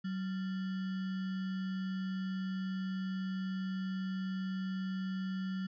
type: tone with sample-and-hold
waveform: sine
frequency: 188.8 Hz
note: F#3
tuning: 35 cents sharp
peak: -34 dBFS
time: 0.04-5.67 s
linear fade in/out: 10 ms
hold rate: 1575 Hz
effects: resampled to 11025 Hz